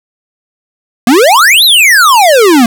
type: exponential two-way sweep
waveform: square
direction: up then down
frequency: 223.3 to 4186 to 223.3 Hz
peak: -3 dBFS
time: 1.07-2.66 s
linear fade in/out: 2 ms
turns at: 1.64 s
effects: none